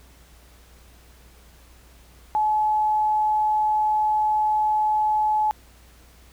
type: tone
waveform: sine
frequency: 855 Hz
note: A5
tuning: 50 cents flat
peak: -18 dBFS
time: 2.35-5.51 s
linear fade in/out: 0 ms
effects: added 60 Hz sine -50 dBFS peak until 6.32 s + pink hiss -54 dBFS RMS until 6.32 s